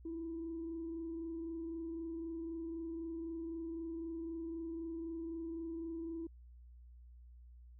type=tone with frequency modulation; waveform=sine; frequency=329.6 Hz; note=E4; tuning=in tune; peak=-39 dBFS; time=0.05-6.27 s; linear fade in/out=5 ms; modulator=23.9 Hz; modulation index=0.28; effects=tanh soft clip ceiling -35 dBFS + added 60 Hz sine -54 dBFS peak until 7.79 s